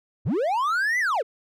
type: linear two-way sweep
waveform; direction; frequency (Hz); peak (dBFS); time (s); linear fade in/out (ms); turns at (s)
triangle; up then down; 73.42 to 2043 to 382.8; -19; 0.25-1.23; 20; 0.99
effects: none